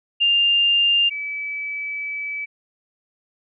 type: tone pair in turn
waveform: sine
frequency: 2800 / 2298 Hz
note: F7 / D7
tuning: +4 / -38 cents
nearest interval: minor third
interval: 342 cents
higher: first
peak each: -14 / -25 dBFS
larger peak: first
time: 0.2-1.1 / 1.1-2.46 s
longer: second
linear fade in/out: 20 ms
effects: none